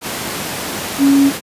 sine tone in noise, 277.4 Hz, C#4, 1 cent sharp, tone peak -7 dBFS, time 0.98-1.32 s, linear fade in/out 50 ms, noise pink, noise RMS -22 dBFS, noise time 0.01-1.41 s, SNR +12 dB, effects high-pass 150 Hz 12 dB/octave + resampled to 32000 Hz

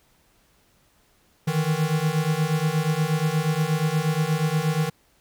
square beating tone pair, 151.9 / 160.3 Hz, D#3 / E3, -41 / -48 cents, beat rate 8.4 Hz, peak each -25 / -24 dBFS, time 1.47-4.9 s, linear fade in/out 10 ms, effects pink hiss -62 dBFS RMS until 5.2 s

